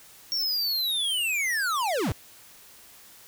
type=linear sweep; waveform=square; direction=down; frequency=5570 to 65.41 Hz; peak=-25 dBFS; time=0.32-2.12 s; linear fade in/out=0 ms; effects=white hiss -51 dBFS RMS until 3.27 s